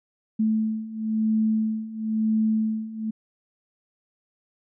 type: beating tone pair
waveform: sine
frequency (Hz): 218.2 / 219.19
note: A3 / A3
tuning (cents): -14 / -6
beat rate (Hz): 0.99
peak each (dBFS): -26 / -23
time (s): 0.39-3.11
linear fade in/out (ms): 10
effects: none